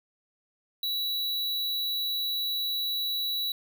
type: tone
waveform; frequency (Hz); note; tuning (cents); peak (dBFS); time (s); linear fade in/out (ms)
square; 3926; B7; -11; -28; 0.83-3.52; 2
effects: none